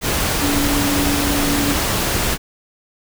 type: tone in noise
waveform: sine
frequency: 286.2 Hz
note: D4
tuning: 45 cents flat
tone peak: -19 dBFS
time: 0.39-1.76 s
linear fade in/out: 50 ms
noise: pink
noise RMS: -19 dBFS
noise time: 0.01-2.38 s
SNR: -3 dB
effects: none